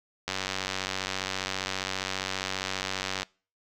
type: click train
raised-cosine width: 0.2 ms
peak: -12 dBFS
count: 281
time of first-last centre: 0.28-3.23 s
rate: 94.9 Hz
effects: noise-tail reverb RT60 0.4 s tail -26 dB re dry

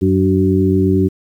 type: harmonic tone with a mistuned harmonic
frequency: 94.2 Hz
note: F#2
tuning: 32 cents sharp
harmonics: 1 / 2 / 3 / 4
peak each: -16 / -16 / -16 / -16 dBFS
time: 0.01-1.09 s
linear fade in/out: 20 ms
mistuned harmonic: 3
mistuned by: +34 cents
effects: 8-bit

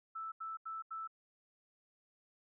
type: tone bursts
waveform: sine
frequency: 1318.5 Hz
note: E6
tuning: in tune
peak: -40 dBFS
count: 4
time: 0.15-1.076 s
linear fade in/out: 10 ms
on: 170 ms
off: 82 ms
effects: none

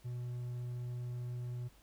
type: tone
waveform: triangle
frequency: 122.4 Hz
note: B2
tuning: 15 cents flat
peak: -36 dBFS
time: 0.04-1.69 s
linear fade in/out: 20 ms
effects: added 50 Hz sine -64 dBFS peak until 1.82 s + pink hiss -66 dBFS RMS until 1.82 s

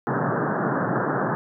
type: band-pass noise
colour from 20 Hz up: pink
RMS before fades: -24 dBFS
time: 0.07-1.35 s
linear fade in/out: 0 ms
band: 120 to 1700 Hz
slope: 96 dB/octave
effects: none

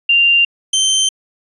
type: tone pair in turn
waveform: sine / 25% pulse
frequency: 2784 / 3112 Hz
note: F7 / G7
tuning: -6 / -13 cents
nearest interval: major second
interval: 193 cents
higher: second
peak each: -8 dBFS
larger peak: neither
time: 0.09-0.45 / 0.73-1.09 s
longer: neither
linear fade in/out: 5 ms
effects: resampled to 32000 Hz

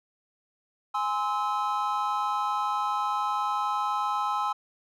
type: chord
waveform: triangle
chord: Ab augmented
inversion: none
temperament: just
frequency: 830.6 / 1038.3 / 1297.8 Hz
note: Ab5 / C6 / E6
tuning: 0 / -14 / -27 cents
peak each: -28 dBFS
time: 0.94-4.53 s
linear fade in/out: 10 ms
effects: none

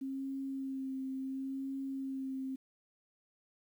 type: tone with vibrato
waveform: sine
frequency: 267.6 Hz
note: C4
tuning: 39 cents sharp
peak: -36 dBFS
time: 0.01-2.56 s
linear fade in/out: 10 ms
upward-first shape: sine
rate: 0.71 Hz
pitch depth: 19 cents each way
effects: 11-bit

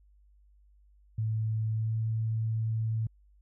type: tone with pitch glide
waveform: sine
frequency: 110 to 111.47 Hz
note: A2 to A2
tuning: 0 to +23 cents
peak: -27 dBFS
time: 1.18-3.07 s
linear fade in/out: 5 ms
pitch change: +23 cents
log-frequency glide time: 1.73-1.94 s
effects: added 50 Hz sine -58 dBFS peak until 3.41 s

